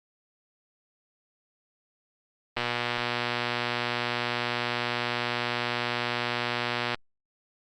click train, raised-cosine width 0.3 ms, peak -11 dBFS, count 526, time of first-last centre 2.57-6.945 s, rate 120 Hz, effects Opus 24 kbps

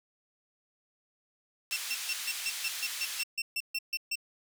pink band-pass noise, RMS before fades -38 dBFS, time 1.71-3.23 s, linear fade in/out 0 ms, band 2400 to 14000 Hz, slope 12 dB/octave
25% pulse tone bursts, 2700 Hz, E7, 41 cents sharp, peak -26 dBFS, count 14, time 1.72-4.156 s, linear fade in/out 5 ms, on 44 ms, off 140 ms
effects none

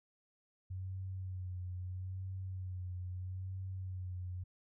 sine tone with vibrato, 92.5 Hz, F#2, in tune, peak -39 dBFS, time 0.7-4.44 s, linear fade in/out 10 ms, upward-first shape sine, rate 0.77 Hz, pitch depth 38 cents each way, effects none

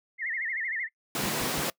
sine tone with vibrato, 1951 Hz, B6, 22 cents flat, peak -29 dBFS, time 0.18-0.89 s, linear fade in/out 50 ms, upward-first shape sine, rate 13 Hz, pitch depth 170 cents each way
pink high-pass noise, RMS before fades -30 dBFS, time 1.15-1.7 s, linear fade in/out 2 ms, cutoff 130 Hz, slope 48 dB/octave
brown noise bursts, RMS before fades -33 dBFS, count 3, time 1.23-1.609 s, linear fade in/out 0 ms, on 33 ms, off 140 ms
effects noise-tail reverb RT60 0.1 s tail -23 dB re dry + high-pass 60 Hz 12 dB/octave

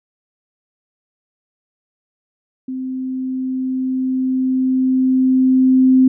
sine tone with level ramp, 259.4 Hz, C4, 15 cents flat, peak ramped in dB -22 to -7 dBFS, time 2.68-6.08 s, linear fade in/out 5 ms, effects none

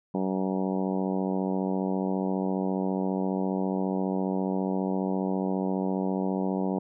harmonic tone, 94.7 Hz, F#2, 41 cents sharp, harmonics 2 / 3 / 4 / 5 / 6 / 7 / 8 / 9 / 10, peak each -28 / -32 / -34 / -36 / -38 / -39 / -40 / -41 / -42 dBFS, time 0.14-6.79 s, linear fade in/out 5 ms, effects none

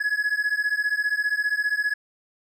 triangle beating tone pair, 1680 / 1695 Hz, G#6 / G#6, +19 / +35 cents, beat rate 15 Hz, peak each -23 dBFS, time 0-1.94 s, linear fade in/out 10 ms, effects none

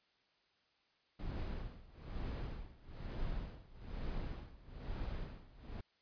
brown noise with tremolo, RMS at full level -40 dBFS, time 1.19-5.81 s, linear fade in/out 5 ms, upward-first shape sine, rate 1.1 Hz, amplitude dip 90%, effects white hiss -75 dBFS RMS until 6.01 s + resampled to 11025 Hz

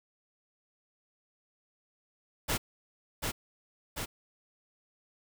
pink noise with echo, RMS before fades -30 dBFS, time 2.48-2.58 s, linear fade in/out 20 ms, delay 740 ms, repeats 2, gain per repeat -3 dB, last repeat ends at 4.06 s, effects none

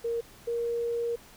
sine tone pair in turn, 466 / 469.8 Hz, A#4 / A#4, -1 / +13 cents, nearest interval unison, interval 14 cents, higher second, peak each -27 dBFS, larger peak neither, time 0.04-0.21 / 0.47-1.16 s, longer second, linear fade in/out 10 ms, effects pink hiss -53 dBFS RMS until 1.36 s

